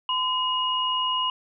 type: tone pair together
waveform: sine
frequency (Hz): 1018 / 2879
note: C6 / F#7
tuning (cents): -48 / -48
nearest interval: octave + tritone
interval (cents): 1800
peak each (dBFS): -25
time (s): 0.09-1.3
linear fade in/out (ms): 2
effects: none